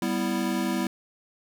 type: chord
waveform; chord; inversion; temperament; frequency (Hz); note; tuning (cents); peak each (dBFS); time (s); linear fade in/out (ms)
square; E minor; first; equal; 196 / 246.9 / 329.6; G3 / B3 / E4; 0 / 0 / 0; -30; 0.02-0.87; 2
effects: none